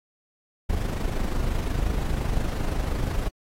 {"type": "noise with amplitude modulation", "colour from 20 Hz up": "brown", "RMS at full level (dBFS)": -23, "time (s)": [0.69, 3.29], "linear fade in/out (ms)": 10, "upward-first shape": "sine", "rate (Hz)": 25.7, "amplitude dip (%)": 55, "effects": ["AAC 48 kbps"]}